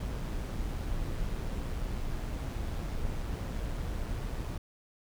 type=noise with amplitude modulation; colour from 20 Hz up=brown; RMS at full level=-33 dBFS; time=0-4.58 s; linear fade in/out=5 ms; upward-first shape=sine; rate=119 Hz; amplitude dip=30%; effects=none